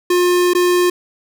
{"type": "tone with dropouts", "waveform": "square", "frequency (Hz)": 356.2, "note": "F4", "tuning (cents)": 34, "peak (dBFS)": -12, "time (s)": [0.1, 0.9], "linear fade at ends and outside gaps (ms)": 5, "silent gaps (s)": [0.535, 0.549], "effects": []}